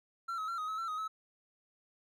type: tone with pitch steps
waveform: triangle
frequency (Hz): 1359 / 1278 / 1363 / 1254 / 1288 / 1346 / 1254 / 1295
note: F6 / D#6 / F6 / D#6 / E6 / E6 / D#6 / E6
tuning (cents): -48 / +46 / -43 / +13 / -41 / +36 / +13 / -31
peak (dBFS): -33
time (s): 0.28-1.08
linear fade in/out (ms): 10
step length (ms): 100
effects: none